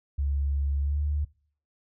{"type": "tone with pitch glide", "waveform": "sine", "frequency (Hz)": [70.3, 73.5], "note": ["C#2", "D2"], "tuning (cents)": [25, 2], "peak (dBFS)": -24, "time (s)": [0.18, 1.25], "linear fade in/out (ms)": 10, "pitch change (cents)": 77, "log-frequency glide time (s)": [0.81, 1], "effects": ["noise-tail reverb RT60 0.5 s tail -23 dB re dry"]}